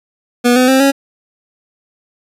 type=tone with pitch steps; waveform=25% pulse; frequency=243.1 / 253.4 / 264.2 / 275.4 Hz; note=B3 / B3 / C4 / C#4; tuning=-27 / +45 / +17 / -11 cents; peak=-4 dBFS; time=0.44-0.92 s; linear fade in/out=20 ms; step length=120 ms; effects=resampled to 32000 Hz